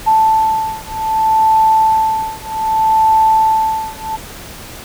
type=beating tone pair; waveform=sine; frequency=880 / 880.64 Hz; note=A5 / A5; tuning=0 / +1 cents; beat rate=0.64 Hz; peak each=-13 dBFS; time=0.06-4.17 s; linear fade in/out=20 ms; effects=pink hiss -32 dBFS RMS until 4.84 s